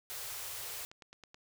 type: band-stop noise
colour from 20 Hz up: white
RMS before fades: -42 dBFS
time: 0.1-0.85 s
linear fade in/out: 0 ms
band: 140 to 370 Hz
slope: 96 dB/octave
type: click train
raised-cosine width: 0.2 ms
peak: -34 dBFS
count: 7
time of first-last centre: 0.7-1.344 s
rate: 9.31 Hz
effects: none